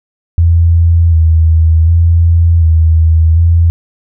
sine tone with vibrato, 82.41 Hz, E2, in tune, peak -4 dBFS, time 0.38-3.7 s, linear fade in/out 0 ms, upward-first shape square, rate 0.67 Hz, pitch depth 34 cents each way, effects none

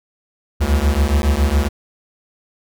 square beating tone pair, 68 / 75.2 Hz, C#2 / D2, -33 / +42 cents, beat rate 7.2 Hz, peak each -17 dBFS, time 0.6-1.69 s, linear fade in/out 20 ms, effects none

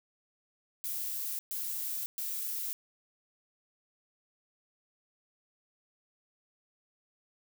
violet noise bursts, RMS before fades -36 dBFS, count 3, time 0.84-2.73 s, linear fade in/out 0 ms, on 550 ms, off 120 ms, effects none

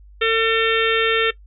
harmonic tone, 450 Hz, A4, 39 cents sharp, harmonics 1 / 3 / 4 / 5 / 6 / 7 / 8, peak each -18 / -23 / -24 / -25 / -26 / -26 / -27 dBFS, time 0.21-1.31 s, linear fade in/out 10 ms, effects noise-tail reverb RT60 0.1 s tail -18 dB re dry + added 50 Hz sine -42 dBFS peak until 1.46 s

